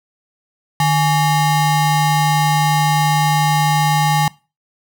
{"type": "ring-modulated tone", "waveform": "square", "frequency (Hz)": 493.9, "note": "B4", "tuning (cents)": 0, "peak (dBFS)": -10, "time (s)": [0.8, 4.28], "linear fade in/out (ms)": 2, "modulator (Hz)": 342, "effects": ["noise-tail reverb RT60 0.3 s tail -22 dB re dry"]}